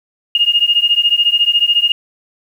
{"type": "beating tone pair", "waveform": "sine", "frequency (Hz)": [2838, 2852], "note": ["F7", "F7"], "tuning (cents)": [27, 36], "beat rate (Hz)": 14, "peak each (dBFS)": -13, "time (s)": [0.35, 1.92], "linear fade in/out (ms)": 2, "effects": ["7-bit"]}